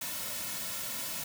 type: noise with comb filter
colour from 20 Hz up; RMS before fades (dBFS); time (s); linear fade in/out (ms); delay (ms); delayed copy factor
white; -37; 0.01-1.24; 5; 2.5; -0.65
effects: none